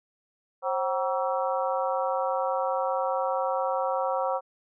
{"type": "harmonic tone with a mistuned harmonic", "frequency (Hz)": 189.7, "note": "F#3", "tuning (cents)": 43, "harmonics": [3, 4, 5, 6, 7], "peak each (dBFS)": [-28, -30, -32, -34, -35], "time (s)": [0.62, 4.41], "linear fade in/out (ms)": 50, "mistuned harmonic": 3, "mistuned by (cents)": -110, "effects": []}